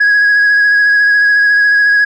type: tone with vibrato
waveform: sine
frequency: 1661.2 Hz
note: G#6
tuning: in tune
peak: -4 dBFS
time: 0-2.05 s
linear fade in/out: 10 ms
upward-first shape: sine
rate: 14 Hz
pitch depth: 18 cents each way
effects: tanh soft clip ceiling -5 dBFS